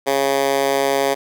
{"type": "tone with high-pass filter", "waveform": "10% pulse", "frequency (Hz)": 137.7, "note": "C#3", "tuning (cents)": -11, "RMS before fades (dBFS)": -18, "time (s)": [0.06, 1.15], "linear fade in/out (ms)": 20, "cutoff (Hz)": 450, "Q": 1.4, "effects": []}